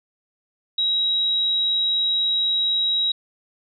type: tone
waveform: sine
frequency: 3841 Hz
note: B7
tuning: 49 cents flat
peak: -18 dBFS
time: 0.78-3.12 s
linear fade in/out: 5 ms
effects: none